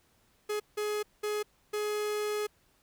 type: tone bursts at uneven times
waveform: 45% pulse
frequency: 420.3 Hz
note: G#4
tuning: 21 cents sharp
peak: -30 dBFS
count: 4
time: 0.49-0.6 / 0.77-1.03 / 1.23-1.43 / 1.73-2.47 s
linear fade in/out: 10 ms
effects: pink hiss -68 dBFS RMS until 2.82 s